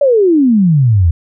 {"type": "exponential sweep", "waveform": "sine", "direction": "down", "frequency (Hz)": [587.3, 78.4], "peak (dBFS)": -6, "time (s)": [0.01, 1.11], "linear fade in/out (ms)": 5, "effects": []}